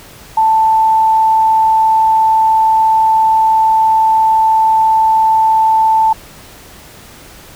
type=tone; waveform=sine; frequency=883 Hz; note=A5; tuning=6 cents sharp; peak=-7 dBFS; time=0.37-6.13 s; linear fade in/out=5 ms; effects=pink hiss -37 dBFS RMS until 7.55 s